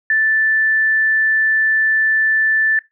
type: tone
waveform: sine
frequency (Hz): 1760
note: A6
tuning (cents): 0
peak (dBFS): -12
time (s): 0.1-2.79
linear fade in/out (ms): 2
effects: noise-tail reverb RT60 0.2 s tail -21 dB re dry